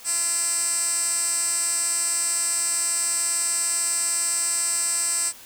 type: tone with band-pass filter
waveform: 10% pulse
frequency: 340.3 Hz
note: F4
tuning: 45 cents flat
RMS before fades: -24 dBFS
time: 0.04-5.33 s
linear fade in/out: 50 ms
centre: 8000 Hz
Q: 6.3
effects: white hiss -45 dBFS RMS until 5.45 s